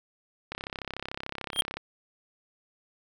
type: click train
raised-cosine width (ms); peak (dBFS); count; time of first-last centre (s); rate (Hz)
0.3; -18; 43; 0.52-1.77; 33.6
type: tone with exponential growth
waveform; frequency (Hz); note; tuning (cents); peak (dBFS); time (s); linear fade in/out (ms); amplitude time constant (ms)
square; 3212; G7; +41; -18; 1.52-1.61; 5; 18
effects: none